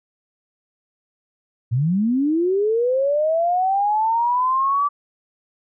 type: linear sweep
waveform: sine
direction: up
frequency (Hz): 109.7 to 1164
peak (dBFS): -16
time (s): 1.71-4.89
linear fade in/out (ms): 20
effects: none